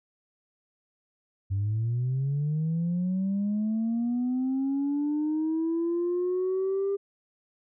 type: linear sweep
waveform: sine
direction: up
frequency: 95.2 to 400 Hz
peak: -23 dBFS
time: 1.5-6.97 s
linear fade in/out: 20 ms
effects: tanh soft clip ceiling -22 dBFS